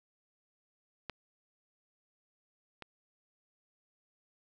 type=clicks; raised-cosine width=0.3 ms; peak=-22 / -28 dBFS; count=2; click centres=1.097 / 2.823 s; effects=none